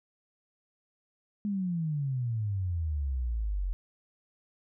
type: exponential sweep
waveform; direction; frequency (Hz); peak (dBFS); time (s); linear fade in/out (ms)
sine; down; 210 to 43.65; -28; 1.45-3.73; 0
effects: none